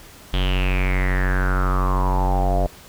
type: tone with low-pass filter sweep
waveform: square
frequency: 46.39 Hz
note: F#1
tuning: 5 cents sharp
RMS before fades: -19 dBFS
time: 0.33-2.67 s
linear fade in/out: 10 ms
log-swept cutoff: 3300 to 640 Hz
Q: 8.1
effects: pink hiss -44 dBFS RMS until 2.88 s